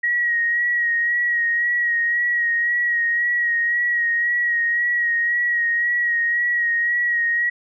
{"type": "tone with vibrato", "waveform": "sine", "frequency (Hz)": 1898, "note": "A#6", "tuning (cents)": 31, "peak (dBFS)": -17, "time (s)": [0.03, 7.5], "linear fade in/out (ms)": 10, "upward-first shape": "sine", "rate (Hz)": 1.9, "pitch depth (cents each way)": 28, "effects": []}